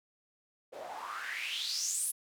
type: noise with band-pass filter sweep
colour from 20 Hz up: white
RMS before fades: -37 dBFS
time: 0.72-2.12 s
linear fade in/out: 20 ms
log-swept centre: 500 to 11000 Hz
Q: 6
effects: none